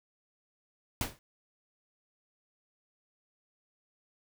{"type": "noise with exponential decay", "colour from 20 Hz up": "pink", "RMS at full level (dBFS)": -28, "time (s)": [1.01, 1.19], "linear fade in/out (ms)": 1, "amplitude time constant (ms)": 38, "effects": []}